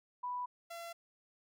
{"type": "tone pair in turn", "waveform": ["sine", "sawtooth"], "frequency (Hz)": [987.8, 679], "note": ["B5", "F5"], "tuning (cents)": [0, -49], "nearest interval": "tritone", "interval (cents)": 649, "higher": "first", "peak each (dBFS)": [-36, -40], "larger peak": "first", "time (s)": [[0.23, 0.46], [0.7, 0.93]], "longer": "neither", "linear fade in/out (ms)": 10, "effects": []}